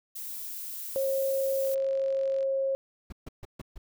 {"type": "noise", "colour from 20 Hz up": "violet", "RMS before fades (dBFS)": -38, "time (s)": [0.15, 1.75], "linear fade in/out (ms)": 10}
{"type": "tone", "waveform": "sine", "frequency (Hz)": 540, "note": "C#5", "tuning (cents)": -45, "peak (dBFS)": -25, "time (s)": [0.96, 2.75], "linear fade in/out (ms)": 0}
{"type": "click train", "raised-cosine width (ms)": 0.2, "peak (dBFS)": -34, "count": 37, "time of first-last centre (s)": [1.65, 2.429], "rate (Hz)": 46.2}
{"type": "noise bursts", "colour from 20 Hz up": "brown", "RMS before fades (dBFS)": -39, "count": 5, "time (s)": [3.1, 3.78], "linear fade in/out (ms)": 5, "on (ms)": 24, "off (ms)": 140}
{"effects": []}